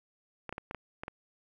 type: clicks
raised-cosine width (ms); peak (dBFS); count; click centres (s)
0.5; -23; 7; 0.493 / 0.526 / 0.581 / 0.711 / 0.747 / 1.035 / 1.081
effects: 10-bit